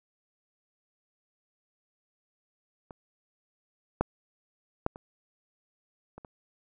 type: clicks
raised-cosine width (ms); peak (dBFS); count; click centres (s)
1; -29 / -10 / -12 / -29 / -30 / -30; 6; 2.908 / 4.01 / 4.864 / 4.959 / 6.18 / 6.248
effects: none